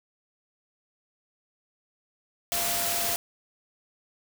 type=tone in noise; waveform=sine; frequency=690 Hz; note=F5; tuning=21 cents flat; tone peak=-34 dBFS; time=2.52-3.16 s; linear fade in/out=0 ms; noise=white; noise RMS=-28 dBFS; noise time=2.52-3.16 s; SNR=-9 dB; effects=none